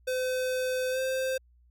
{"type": "tone with pitch glide", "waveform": "square", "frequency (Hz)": [511, 522.6], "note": ["C5", "C5"], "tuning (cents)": [-41, -2], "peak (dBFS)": -28, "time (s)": [0.07, 1.38], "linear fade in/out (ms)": 10, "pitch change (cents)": 39, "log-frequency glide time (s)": [0.91, 0.99], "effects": ["added 60 Hz sine -58 dBFS peak until 1.7 s"]}